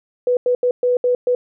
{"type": "tone bursts at uneven times", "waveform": "sine", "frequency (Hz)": 493.9, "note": "B4", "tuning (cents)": 0, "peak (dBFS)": -13, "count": 6, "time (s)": [[0.27, 0.37], [0.46, 0.55], [0.63, 0.71], [0.83, 0.97], [1.04, 1.15], [1.27, 1.35]], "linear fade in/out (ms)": 2, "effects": []}